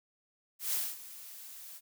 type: noise with ADSR envelope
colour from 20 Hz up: blue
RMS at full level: -31 dBFS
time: 0.59-1.81 s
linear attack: 140 ms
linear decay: 230 ms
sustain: -17 dB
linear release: 46 ms
effects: none